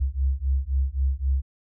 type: beating tone pair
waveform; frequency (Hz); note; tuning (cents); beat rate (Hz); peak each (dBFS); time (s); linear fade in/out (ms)
sine; 65.41 / 69.21; C2 / C#2; 0 / -2; 3.8; -24 / -24; 0-1.42; 20
effects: none